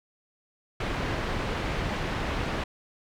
pink low-pass noise, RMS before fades -30 dBFS, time 0.8-2.64 s, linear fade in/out 5 ms, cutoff 2800 Hz, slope 12 dB/octave, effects none

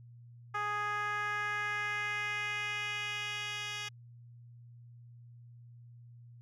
10% pulse tone with band-pass filter sweep, 415.3 Hz, G#4, in tune, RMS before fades -36 dBFS, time 0.54-3.89 s, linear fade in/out 10 ms, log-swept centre 1200 to 3700 Hz, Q 2, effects added 119 Hz sine -51 dBFS peak until 6.41 s

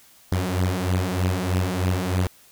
sawtooth beating tone pair, 90 / 93.2 Hz, F#2 / F#2, -47 / +13 cents, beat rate 3.2 Hz, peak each -20 dBFS, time 0.32-2.27 s, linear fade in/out 0 ms, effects white hiss -53 dBFS RMS until 2.51 s

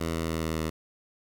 10% pulse tone with pitch steps, 82.41 / 81.65 / 80.9 / 80.16 / 79.42 Hz, E2 / E2 / E2 / E2 / D#2, 0 / -16 / -32 / -48 / +36 cents, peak -20 dBFS, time 0-0.7 s, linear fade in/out 10 ms, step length 140 ms, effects 10-bit

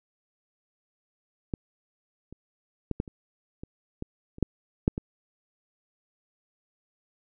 clicks, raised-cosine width 3 ms, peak -16 / -30 / -15 / -14 / -29 / -25 / -20 / -30 / -9 / -7 / -18 dBFS, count 11, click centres 1.538 / 2.326 / 2.913 / 3.001 / 3.078 / 3.635 / 4.024 / 4.384 / 4.427 / 4.879 / 4.979 s, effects none

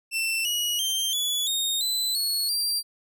sawtooth tone with pitch steps, 2681 / 2907 / 3152 / 3417 / 3705 / 4017 / 4355 / 4722 Hz, E7 / F#7 / G7 / G#7 / A#7 / B7 / C#8 / D8, +29 / -31 / +9 / +49 / -11 / +29 / -31 / +9 cents, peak -21 dBFS, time 0.11-2.83 s, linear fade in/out 50 ms, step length 340 ms, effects none

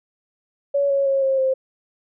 sine tone with pitch steps, 563 / 553.6 / 544.5 / 535.4 / 526.5 Hz, C#5 / C#5 / C#5 / C5 / C5, +27 / -2 / -31 / +40 / +11 cents, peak -16 dBFS, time 0.74-1.54 s, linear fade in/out 10 ms, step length 160 ms, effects none

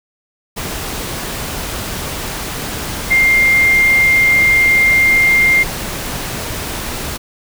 sine tone in noise, 2109 Hz, C7, 13 cents sharp, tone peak -8 dBFS, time 3.1-5.64 s, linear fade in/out 20 ms, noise pink, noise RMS -23 dBFS, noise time 0.56-7.18 s, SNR +12 dB, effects none

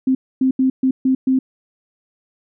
sine tone bursts at uneven times, 261.6 Hz, C4, in tune, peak -12 dBFS, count 6, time 0.07-0.15 / 0.41-0.51 / 0.59-0.7 / 0.83-0.91 / 1.05-1.15 / 1.27-1.39 s, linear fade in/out 5 ms, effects none

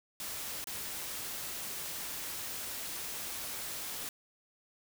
white noise with dropouts, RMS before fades -40 dBFS, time 0.2-4.09 s, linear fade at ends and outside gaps 1 ms, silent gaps 0.642-0.671 s, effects none

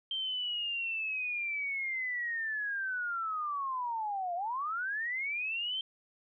sine linear two-way sweep, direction down then up, 3151 to 680 to 3151 Hz, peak -32 dBFS, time 0.11-5.81 s, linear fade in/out 2 ms, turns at 4.35 s, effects none

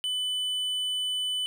sine tone with tanh clipping, 3000 Hz, F#7, 23 cents sharp, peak -28 dBFS, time 0.04-1.46 s, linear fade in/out 0 ms, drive 7 dB, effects none

